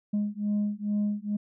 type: beating tone pair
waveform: sine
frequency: 206.2 / 208.5 Hz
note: G#3 / G#3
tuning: -12 / +7 cents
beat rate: 2.3 Hz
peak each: -27 dBFS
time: 0.13-1.37 s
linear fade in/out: 10 ms
effects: tanh soft clip ceiling -22 dBFS

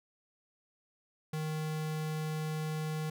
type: tone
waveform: square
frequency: 155.56 Hz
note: D#3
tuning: in tune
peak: -34 dBFS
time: 1.33-3.1 s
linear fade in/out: 5 ms
effects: none

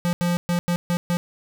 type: tone bursts at uneven times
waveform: square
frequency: 174.5 Hz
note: F3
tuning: 1 cent flat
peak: -20 dBFS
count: 6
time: 0.05-0.13 / 0.21-0.37 / 0.49-0.59 / 0.68-0.76 / 0.9-0.97 / 1.1-1.17 s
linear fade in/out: 0 ms
effects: none

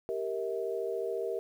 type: chord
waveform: sine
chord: E diminished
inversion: first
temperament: equal with one note detuned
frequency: 392 / 466.2 / 644.6 Hz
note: G4 / Bb4 / E5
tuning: 0 / 0 / -39 cents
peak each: -35 / -34 / -38 dBFS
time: 0.09-1.39 s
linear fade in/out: 0 ms
effects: 10-bit

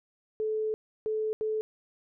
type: tone bursts at uneven times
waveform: sine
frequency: 433.9 Hz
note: A4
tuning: 24 cents flat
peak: -27 dBFS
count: 3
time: 0.4-0.74 / 1.06-1.33 / 1.41-1.61 s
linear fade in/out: 0 ms
effects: none

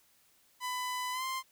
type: tone with pitch glide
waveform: sawtooth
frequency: 1000 to 1047.9 Hz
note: B5 to C6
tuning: +21 to +2 cents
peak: -30 dBFS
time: 0.6-1.43 s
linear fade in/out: 50 ms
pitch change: +81 cents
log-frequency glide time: 1.12-1.24 s
effects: white hiss -67 dBFS RMS until 1.51 s

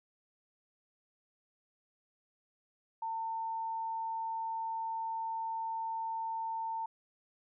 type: tone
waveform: sine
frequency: 900 Hz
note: A5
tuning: 39 cents sharp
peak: -34 dBFS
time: 3.02-6.86 s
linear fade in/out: 5 ms
effects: none

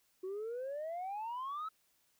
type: exponential sweep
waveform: sine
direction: up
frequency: 365.9 to 1318.5 Hz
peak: -36 dBFS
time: 0.23-1.69 s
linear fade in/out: 10 ms
effects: tanh soft clip ceiling -36 dBFS + white hiss -74 dBFS RMS until 2.19 s

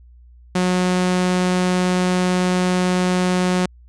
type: tone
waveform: sawtooth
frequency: 181.8 Hz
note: F#3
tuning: 30 cents flat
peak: -12 dBFS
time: 0.55-3.66 s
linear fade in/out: 5 ms
effects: added 60 Hz sine -43 dBFS peak until 3.88 s + resampled to 22050 Hz

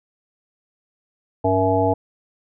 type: harmonic tone with a mistuned harmonic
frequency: 94 Hz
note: F#2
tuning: 28 cents sharp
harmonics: 1 / 3 / 5 / 7 / 9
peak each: -23 / -23 / -21 / -21 / -22 dBFS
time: 1.44-1.94 s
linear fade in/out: 10 ms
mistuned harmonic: 1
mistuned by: +120 cents
effects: none

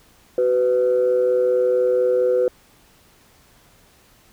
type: tone pair together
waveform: sine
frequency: 375.1 / 499.5 Hz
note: F#4 / B4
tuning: +24 / +20 cents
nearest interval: perfect fourth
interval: 496 cents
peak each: -20 / -15 dBFS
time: 0.38-2.48 s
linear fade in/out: 2 ms
effects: tanh soft clip ceiling -10 dBFS + pink hiss -54 dBFS RMS until 4.32 s

